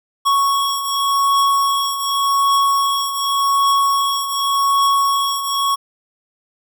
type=beating tone pair; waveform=square; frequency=1108.7 / 1109.57 Hz; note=C#6 / C#6; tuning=0 / +1 cents; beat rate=0.87 Hz; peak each=-16 / -22 dBFS; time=0.25-5.76 s; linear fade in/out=20 ms; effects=none